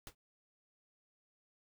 pink noise with exponential decay, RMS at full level -43 dBFS, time 0.07-0.15 s, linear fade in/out 1 ms, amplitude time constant 16 ms, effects none

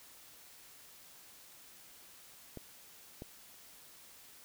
clicks, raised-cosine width 2 ms, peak -30 dBFS, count 2, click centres 2.573 / 3.221 s, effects white hiss -57 dBFS RMS until 4.44 s

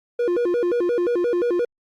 triangle tone with vibrato, 411.1 Hz, G#4, 18 cents flat, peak -16 dBFS, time 0.19-1.65 s, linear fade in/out 5 ms, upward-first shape square, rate 5.7 Hz, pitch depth 270 cents each way, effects Opus 48 kbps

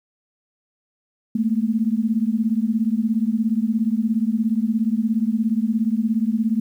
sine beating tone pair, 215.6 / 232.6 Hz, A3 / A#3, -35 / -4 cents, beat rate 17 Hz, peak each -20 / -21 dBFS, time 1.35-6.6 s, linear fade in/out 5 ms, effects 9-bit

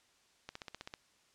click train, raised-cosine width 0.2 ms, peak -26 dBFS, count 8, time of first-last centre 0.49-0.939 s, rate 15.6 Hz, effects white hiss -69 dBFS RMS until 1.34 s + low-pass 7000 Hz 12 dB/octave

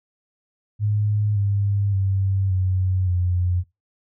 sine tone with pitch steps, 104.7 / 100.67 / 96.79 / 93.06 / 89.48 Hz, G#2 / G2 / G2 / F#2 / F2, +15 / +47 / -21 / +10 / +43 cents, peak -18 dBFS, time 0.79-3.64 s, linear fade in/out 50 ms, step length 570 ms, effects noise-tail reverb RT60 0.2 s tail -18 dB re dry

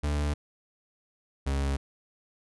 40% pulse tone pair in turn, 73.42 / 69.1 Hz, D2 / C#2, 0 / -5 cents, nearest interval minor second, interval 105 cents, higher first, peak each -25 dBFS, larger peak neither, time 0.03-0.34 / 1.46-1.77 s, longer neither, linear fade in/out 10 ms, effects resampled to 24000 Hz

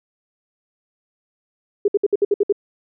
sine tone bursts, 406.3 Hz, G#4, 38 cents flat, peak -12 dBFS, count 8, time 1.85-2.525 s, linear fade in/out 5 ms, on 31 ms, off 61 ms, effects none

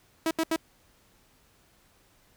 sawtooth tone bursts, 323.9 Hz, E4, 30 cents flat, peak -20 dBFS, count 3, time 0.26-0.561 s, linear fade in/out 2 ms, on 49 ms, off 77 ms, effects pink hiss -63 dBFS RMS until 2.36 s

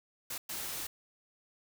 white noise bursts at uneven times, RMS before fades -39 dBFS, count 2, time 0.3-0.38 / 0.49-0.87 s, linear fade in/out 5 ms, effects none

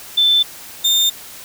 sine / 35% pulse tone pair in turn, 3533 / 3620 Hz, A7 / A7, +6 / +48 cents, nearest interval unison, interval 42 cents, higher second, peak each -10 dBFS, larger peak neither, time 0.17-0.43 / 0.84-1.1 s, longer neither, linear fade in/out 10 ms, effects white hiss -36 dBFS RMS until 1.44 s

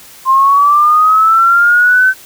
sine linear sweep, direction up, 1046.5 to 1538 Hz, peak -5 dBFS, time 0.25-2.14 s, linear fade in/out 50 ms, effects white hiss -37 dBFS RMS until 2.25 s

